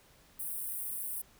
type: high-pass noise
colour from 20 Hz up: white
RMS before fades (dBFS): -38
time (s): 0.39-1.22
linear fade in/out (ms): 10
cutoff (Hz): 8600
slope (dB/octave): 96
effects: pink hiss -62 dBFS RMS until 1.39 s

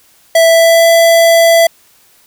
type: tone with pitch glide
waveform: square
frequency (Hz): 659.3 to 667.3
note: E5 to E5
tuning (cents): 0 to +21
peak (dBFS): -5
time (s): 0.35-1.67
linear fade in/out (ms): 5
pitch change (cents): +21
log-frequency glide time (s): 0.46-0.88
effects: white hiss -48 dBFS RMS until 2.26 s

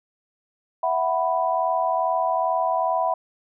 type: chord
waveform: sine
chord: E suspended second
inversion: none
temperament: just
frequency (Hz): 659.3 / 741.7 / 988.9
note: E5 / F#5 / B5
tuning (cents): 0 / +4 / +2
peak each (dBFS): -24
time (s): 0.83-3.14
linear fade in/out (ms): 5
effects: none

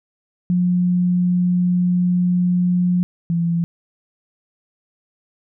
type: tone pair in turn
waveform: sine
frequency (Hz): 178.6 / 169.3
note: F3 / E3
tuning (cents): +39 / +46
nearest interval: minor second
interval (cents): 93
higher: first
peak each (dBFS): -14 / -16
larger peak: first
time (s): 0.5-3.03 / 3.3-3.64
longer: first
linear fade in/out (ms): 0
effects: none

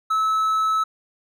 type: tone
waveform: triangle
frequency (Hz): 1300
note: E6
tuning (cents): -24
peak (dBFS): -16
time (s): 0.1-0.84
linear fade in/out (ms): 10
effects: none

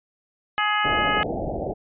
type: harmonic tone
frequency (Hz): 420.1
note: G#4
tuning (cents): +20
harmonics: 2 / 3 / 4 / 5 / 6 / 7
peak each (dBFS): -26 / -24 / -26 / -28 / -34 / -29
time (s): 0.58-1.23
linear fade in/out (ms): 0
type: low-pass noise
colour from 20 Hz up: white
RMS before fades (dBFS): -28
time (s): 0.84-1.74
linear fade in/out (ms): 20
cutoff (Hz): 780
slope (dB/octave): 96
effects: resampled to 8000 Hz

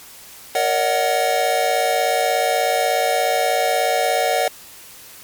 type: chord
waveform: square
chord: D# minor seventh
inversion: second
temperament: equal with one note detuned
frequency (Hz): 466.2 / 565.7 / 622.3 / 740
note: A#4 / C#5 / D#5 / F#5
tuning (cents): 0 / +35 / 0 / 0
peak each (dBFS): -25 / -23 / -24 / -20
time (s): 0.55-4.48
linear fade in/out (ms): 2
effects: white hiss -41 dBFS RMS until 5.23 s + MP3 96 kbps

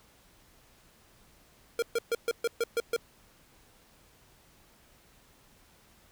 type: tone bursts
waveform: square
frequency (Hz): 466.2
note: A#4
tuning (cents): 0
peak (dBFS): -26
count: 8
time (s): 1.79-2.964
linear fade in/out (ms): 2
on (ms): 33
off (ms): 130
effects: pink hiss -61 dBFS RMS until 6.11 s

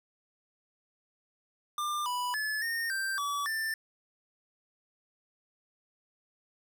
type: tone with pitch steps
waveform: square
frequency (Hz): 1195 / 986 / 1723 / 1838 / 1571 / 1145 / 1779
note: D6 / B5 / A6 / A#6 / G6 / D6 / A6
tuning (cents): +30 / -3 / -37 / -25 / +3 / -44 / +19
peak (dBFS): -31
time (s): 1.78-3.74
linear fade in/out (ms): 2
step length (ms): 280
effects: none

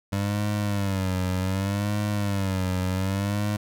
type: tone with vibrato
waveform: 25% pulse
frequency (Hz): 98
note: G2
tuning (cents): 0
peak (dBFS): -20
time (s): 0.12-3.57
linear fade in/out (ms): 10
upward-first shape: sine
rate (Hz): 0.66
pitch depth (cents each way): 110
effects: none

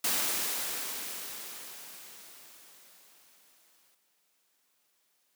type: noise with exponential decay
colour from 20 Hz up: white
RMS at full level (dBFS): -28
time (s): 0.04-3.95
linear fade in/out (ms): 5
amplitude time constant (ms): 850
effects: white hiss -73 dBFS RMS until 5.35 s + high-pass 200 Hz 12 dB/octave

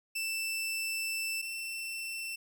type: tone pair in turn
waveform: sawtooth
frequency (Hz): 2660 / 2685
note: E7 / E7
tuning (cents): +15 / +31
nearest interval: unison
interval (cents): 16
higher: second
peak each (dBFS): -29 / -33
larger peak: first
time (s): 0.15-1.42 / 1.42-2.36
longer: first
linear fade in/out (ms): 10
effects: none

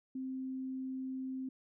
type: tone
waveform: sine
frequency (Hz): 261.6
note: C4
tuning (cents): 0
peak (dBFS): -37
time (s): 0.15-1.49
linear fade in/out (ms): 5
effects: none

